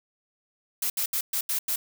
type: noise bursts at uneven times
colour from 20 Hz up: blue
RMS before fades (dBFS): -27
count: 6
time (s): 0.82-0.9 / 0.97-1.06 / 1.13-1.21 / 1.33-1.41 / 1.49-1.59 / 1.68-1.76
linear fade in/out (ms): 5
effects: none